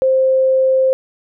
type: tone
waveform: sine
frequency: 525 Hz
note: C5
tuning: 6 cents sharp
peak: -10 dBFS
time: 0.02-0.93 s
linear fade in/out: 0 ms
effects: none